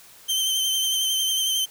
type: tone with vibrato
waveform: sawtooth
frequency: 3111 Hz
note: G7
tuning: 14 cents flat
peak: -18 dBFS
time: 0.28-1.66 s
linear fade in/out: 20 ms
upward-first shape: triangle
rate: 11 Hz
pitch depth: 33 cents each way
effects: white hiss -49 dBFS RMS until 1.7 s